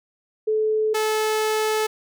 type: tone pair in turn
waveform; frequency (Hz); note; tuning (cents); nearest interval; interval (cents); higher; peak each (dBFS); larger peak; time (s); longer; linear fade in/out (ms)
sine / sawtooth; 433.2 / 433.2; A4 / A4; -27 / -27; unison; 0; neither; -18 / -16; second; 0.47-0.94 / 0.94-1.87; second; 10
effects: none